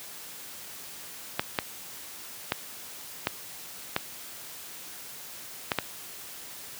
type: clicks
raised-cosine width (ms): 0.3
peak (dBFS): -8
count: 7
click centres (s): 1.395 / 1.588 / 2.521 / 3.271 / 3.964 / 5.718 / 5.787
effects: white hiss -43 dBFS RMS until 6.79 s + high-pass 80 Hz 12 dB/octave